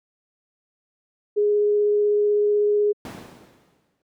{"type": "tone with vibrato", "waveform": "sine", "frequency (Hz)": 415.3, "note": "G#4", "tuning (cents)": 0, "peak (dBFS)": -16, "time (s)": [1.36, 2.93], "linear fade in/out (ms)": 20, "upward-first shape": "triangle", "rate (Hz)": 16, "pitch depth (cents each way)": 8}
{"type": "noise with exponential decay", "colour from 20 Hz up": "brown", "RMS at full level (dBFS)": -25, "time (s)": [3.05, 4.02], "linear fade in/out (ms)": 2, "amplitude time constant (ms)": 210}
{"effects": ["high-pass 200 Hz 12 dB/octave"]}